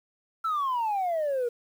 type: exponential sweep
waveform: sine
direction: down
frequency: 1351 to 466.2 Hz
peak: -23 dBFS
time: 0.44-1.49 s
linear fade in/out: 10 ms
effects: tanh soft clip ceiling -23 dBFS + 9-bit